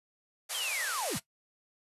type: band-pass noise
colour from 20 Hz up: white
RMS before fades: -37 dBFS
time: 0.49-1.2 s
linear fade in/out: 20 ms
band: 480 to 12000 Hz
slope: 48 dB/octave
type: linear sweep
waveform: sine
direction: down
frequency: 3286 to 77.4 Hz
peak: -33 dBFS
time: 0.54-1.18 s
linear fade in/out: 10 ms
effects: noise-tail reverb RT60 0.1 s tail -17 dB re dry + resampled to 32000 Hz